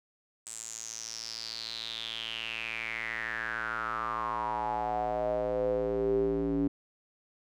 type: tone with band-pass filter sweep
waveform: square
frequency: 56.6 Hz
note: A1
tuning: 50 cents sharp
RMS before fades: -33 dBFS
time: 0.46-6.68 s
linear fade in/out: 10 ms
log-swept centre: 8000 to 300 Hz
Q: 7.2
effects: none